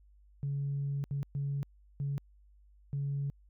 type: tone bursts at uneven times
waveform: sine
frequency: 140.5 Hz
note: C#3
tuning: 24 cents sharp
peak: -30 dBFS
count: 5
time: 0.43-1.04 / 1.11-1.23 / 1.35-1.63 / 2-2.18 / 2.93-3.3 s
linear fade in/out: 0 ms
effects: tanh soft clip ceiling -27 dBFS + added 50 Hz sine -58 dBFS peak until 3.49 s

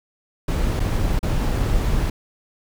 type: noise with dropouts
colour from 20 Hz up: brown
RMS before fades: -20 dBFS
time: 0.48-2.1 s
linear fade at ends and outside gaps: 5 ms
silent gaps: 0.796-0.8 / 1.192-1.229 s
effects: none

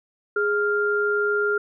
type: tone pair together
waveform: sine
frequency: 414.3 / 1398 Hz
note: G#4 / F6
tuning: -4 / +1 cents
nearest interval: octave + major sixth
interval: 2105 cents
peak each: -22 dBFS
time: 0.36-1.58 s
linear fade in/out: 5 ms
effects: none

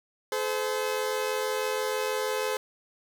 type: tone pair together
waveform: sawtooth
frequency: 428.4 / 514.6 Hz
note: A4 / C5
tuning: -46 / -29 cents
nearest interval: minor third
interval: 317 cents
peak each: -26 dBFS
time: 0.32-2.57 s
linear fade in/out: 2 ms
effects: none

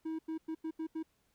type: tone bursts at uneven times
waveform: triangle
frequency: 320 Hz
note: D#4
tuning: 49 cents sharp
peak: -33 dBFS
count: 6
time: 0.05-0.19 / 0.28-0.38 / 0.48-0.55 / 0.64-0.71 / 0.79-0.87 / 0.95-1.03 s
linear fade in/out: 10 ms
effects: pink hiss -75 dBFS RMS until 1.34 s

